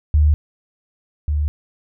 sine tone pair in turn, 75.1 / 74.24 Hz, D2 / D2, +39 / +19 cents, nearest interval unison, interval 20 cents, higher first, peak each -10 / -16 dBFS, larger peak first, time 0.14-0.34 / 1.28-1.48 s, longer neither, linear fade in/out 0 ms, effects none

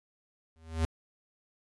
square tone with exponential growth, 80.8 Hz, E2, 34 cents flat, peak -24 dBFS, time 0.56-0.85 s, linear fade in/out 0 ms, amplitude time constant 63 ms, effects resampled to 24000 Hz

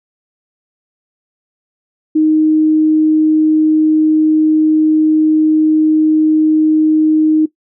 sine tone, 311.1 Hz, D#4, in tune, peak -7 dBFS, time 2.15-7.46 s, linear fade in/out 10 ms, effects noise-tail reverb RT60 0.1 s tail -17 dB re dry

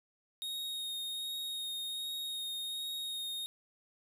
45% pulse tone with vibrato, 3729 Hz, A#7, in tune, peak -36 dBFS, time 0.42-3.46 s, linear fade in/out 0 ms, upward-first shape sine, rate 1.3 Hz, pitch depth 12 cents each way, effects none

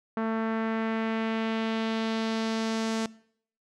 sawtooth tone with low-pass filter sweep, 223.2 Hz, A3, 25 cents sharp, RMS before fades -29 dBFS, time 0.17-3.06 s, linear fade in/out 2 ms, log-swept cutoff 1400 to 6900 Hz, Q 1.4, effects noise-tail reverb RT60 0.6 s tail -21 dB re dry

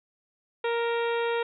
harmonic tone with a mistuned harmonic, 467.4 Hz, A#4, 5 cents sharp, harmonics 1 / 2 / 3 / 4 / 5 / 6 / 7 / 8, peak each -26 / -32 / -36 / -38 / -40 / -42 / -43 / -44 dBFS, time 0.64-1.43 s, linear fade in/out 5 ms, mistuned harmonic 6, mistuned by -40 cents, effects none

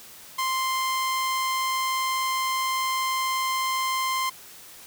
sawtooth tone, 1046.5 Hz, C6, in tune, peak -20 dBFS, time 0.38-4.3 s, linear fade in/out 10 ms, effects white hiss -46 dBFS RMS until 4.86 s

